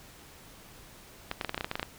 clicks, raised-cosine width 0.3 ms, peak -15 dBFS, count 12, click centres 1.314 / 1.412 / 1.447 / 1.494 / 1.545 / 1.578 / 1.609 / 1.645 / 1.714 / 1.755 / 1.796 / 1.829 s, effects pink hiss -52 dBFS RMS until 1.98 s

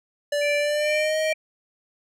square tone with pitch glide, 582 to 627.4 Hz, D5 to D#5, -16 to +14 cents, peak -22 dBFS, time 0.32-1.33 s, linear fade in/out 5 ms, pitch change +130 cents, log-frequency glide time 0.58-1.19 s
sine tone with tremolo, 2349 Hz, D7, in tune, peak -24 dBFS, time 0.41-1.34 s, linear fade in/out 10 ms, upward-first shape sine, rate 2.3 Hz, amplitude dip 85%
effects low-pass 10000 Hz 12 dB/octave

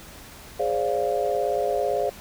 sine chord, D half-diminished seventh, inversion second, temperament equal with one note detuned, 415.3 / 523.3 / 581.3 / 698.5 Hz, Ab4 / C5 / D5 / F5, 0 / 0 / -18 / 0 cents, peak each -27 dBFS, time 0.59-2.1 s, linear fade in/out 10 ms, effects pink hiss -44 dBFS RMS until 2.2 s

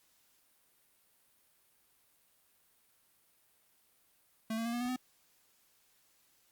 square tone with pitch steps, 221.9 / 227.9 / 234 / 240.3 / 246.8 / 253.4 Hz, A3 / A#3 / A#3 / B3 / B3 / B3, +15 / -39 / +7 / -47 / -1 / +45 cents, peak -34 dBFS, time 4.5-4.962 s, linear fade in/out 5 ms, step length 77 ms, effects white hiss -70 dBFS RMS until 6.51 s + Opus 48 kbps

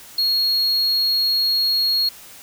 triangle tone, 4300 Hz, C8, 47 cents sharp, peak -15 dBFS, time 0.18-2.09 s, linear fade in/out 5 ms, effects white hiss -42 dBFS RMS until 2.42 s

